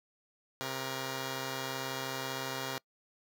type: tone pair together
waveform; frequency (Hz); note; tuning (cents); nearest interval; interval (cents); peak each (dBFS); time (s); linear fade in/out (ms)
5% pulse; 132.92 / 474.3; C3 / A#4; +28 / +30; octave + minor seventh; 2202; -26 / -28; 0.61-2.78; 0
effects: noise-tail reverb RT60 0.1 s tail -25 dB re dry